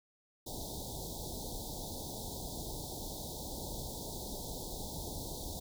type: band-stop noise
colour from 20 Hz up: pink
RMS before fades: -42 dBFS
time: 0.46-5.6 s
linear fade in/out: 10 ms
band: 930 to 3500 Hz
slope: 96 dB/octave
effects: none